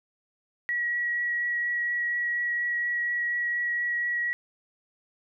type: tone with vibrato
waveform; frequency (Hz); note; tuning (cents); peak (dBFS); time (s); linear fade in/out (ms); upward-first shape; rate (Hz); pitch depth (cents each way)
sine; 1919; A#6; +50; -25; 0.69-4.33; 0; triangle; 4.2; 11
effects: none